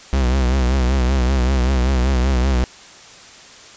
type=tone with vibrato; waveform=45% pulse; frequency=64.3 Hz; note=C2; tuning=30 cents flat; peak=-14 dBFS; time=0.13-2.64 s; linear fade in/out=0 ms; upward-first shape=triangle; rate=5.2 Hz; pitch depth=110 cents each way; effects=white hiss -41 dBFS RMS until 3.76 s + resampled to 16000 Hz